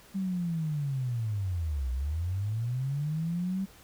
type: linear two-way sweep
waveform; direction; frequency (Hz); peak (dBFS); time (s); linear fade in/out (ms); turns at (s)
sine; down then up; 196 to 60.9 to 196; -28; 0.14-3.66; 20; 1.91
effects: pink hiss -55 dBFS RMS until 3.83 s